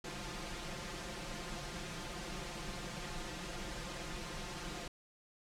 pink noise with comb filter, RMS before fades -43 dBFS, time 0.04-4.88 s, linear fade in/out 5 ms, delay 5.7 ms, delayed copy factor +1, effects low-pass 7000 Hz 12 dB/octave

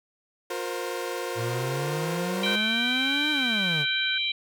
sawtooth chord, F suspended fourth, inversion none, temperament equal with one note detuned, 357.2 / 466.2 / 523.3 Hz, F4 / Bb4 / C5, +39 / 0 / 0 cents, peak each -30 dBFS, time 0.5-2.56 s, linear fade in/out 5 ms
45% pulse exponential two-way sweep, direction up then down, 111.9 to 305.6 to 137.1 Hz, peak -29 dBFS, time 1.35-3.86 s, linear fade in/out 50 ms, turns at 3.31 s
harmonic tone, 784 Hz, G5, in tune, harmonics 3 / 4 / 5, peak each -29 / -29 / -29 dBFS, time 2.43-4.32 s, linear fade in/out 5 ms
sine tone with vibrato, 1533 Hz, G6, 39 cents flat, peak -29 dBFS, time 2.46-4.18 s, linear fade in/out 5 ms, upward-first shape triangle, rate 4.1 Hz, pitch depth 10 cents each way
effects none

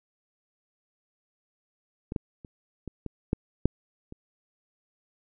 clicks, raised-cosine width 3 ms, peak -20 / -15 / -30 / -23 / -21 / -11 / -7 / -28 dBFS, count 8, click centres 2.121 / 2.162 / 2.448 / 2.877 / 3.063 / 3.331 / 3.656 / 4.124 s, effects none

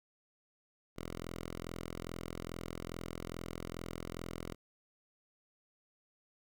5% pulse tone, 42.39 Hz, E1, 49 cents sharp, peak -30 dBFS, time 0.96-4.55 s, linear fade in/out 20 ms, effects none

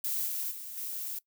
violet noise with level steps, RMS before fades -32 / -34 / -42 / -37 dBFS, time 0.04-1.19 s, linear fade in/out 5 ms, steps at 0.26 / 0.5 / 0.76 s, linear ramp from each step 20 ms, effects noise-tail reverb RT60 0.1 s tail -21 dB re dry

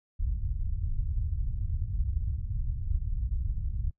pink low-pass noise, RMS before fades -30 dBFS, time 0.19-3.91 s, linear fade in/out 10 ms, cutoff 100 Hz, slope 24 dB/octave, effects noise-tail reverb RT60 0.1 s tail -22 dB re dry

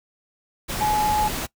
sine tone in noise, 846 Hz, G#5, 32 cents sharp, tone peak -19 dBFS, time 0.8-1.29 s, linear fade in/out 20 ms, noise pink, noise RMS -28 dBFS, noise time 0.68-1.47 s, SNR +6 dB, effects noise-tail reverb RT60 0.1 s tail -21 dB re dry

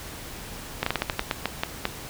slowing click train, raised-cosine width 0.3 ms, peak -7 dBFS, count 11, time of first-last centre 0.83-1.854 s, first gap 34 ms, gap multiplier 1.23, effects pink hiss -39 dBFS RMS until 2.09 s

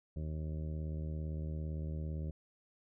harmonic tone, 77.7 Hz, D#2, 2 cents flat, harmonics 1 / 2 / 3 / 4 / 5 / 6 / 7 / 8, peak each -38 / -41 / -51 / -53 / -54 / -61 / -55 / -63 dBFS, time 0.16-2.31 s, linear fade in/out 5 ms, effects none

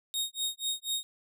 sawtooth tone with tremolo, 3729 Hz, A#7, in tune, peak -25 dBFS, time 0.14-1.03 s, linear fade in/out 0 ms, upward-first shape sine, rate 4.1 Hz, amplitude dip 100%, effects none

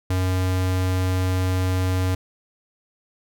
square tone, 92.5 Hz, F#2, in tune, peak -20 dBFS, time 0.1-2.15 s, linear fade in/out 5 ms, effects none

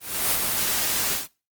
white noise with ADSR envelope, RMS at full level -21 dBFS, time 0-1.28 s, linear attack 310 ms, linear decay 66 ms, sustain -3 dB, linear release 160 ms, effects noise-tail reverb RT60 0.3 s tail -22 dB re dry + Opus 24 kbps

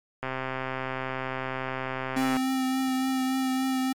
click train, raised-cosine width 0.5 ms, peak -16 dBFS, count 281, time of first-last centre 0.23-2.367 s, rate 131 Hz
square tone with vibrato, 261.6 Hz, C4, in tune, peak -25 dBFS, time 2.16-3.93 s, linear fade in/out 10 ms, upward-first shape triangle, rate 3.5 Hz, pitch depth 19 cents each way
effects MP3 96 kbps

